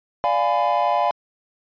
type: chord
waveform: triangle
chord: D diminished seventh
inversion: none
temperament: equal with one note detuned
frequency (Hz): 587.3 / 698.5 / 830.6 / 1006.2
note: D5 / F5 / Ab5 / Cb6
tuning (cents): 0 / 0 / 0 / +32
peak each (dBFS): -22 / -19 / -20 / -21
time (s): 0.24-1.11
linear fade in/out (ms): 0
effects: tanh soft clip ceiling -7 dBFS + resampled to 11025 Hz